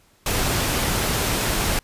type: noise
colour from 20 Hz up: pink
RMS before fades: -22 dBFS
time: 0.26-1.79 s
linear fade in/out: 2 ms
effects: pink hiss -58 dBFS RMS until 1.83 s + resampled to 32000 Hz